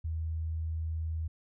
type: tone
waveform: sine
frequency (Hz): 80.4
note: E2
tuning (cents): -43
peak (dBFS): -31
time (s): 0.04-1.28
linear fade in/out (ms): 10
effects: none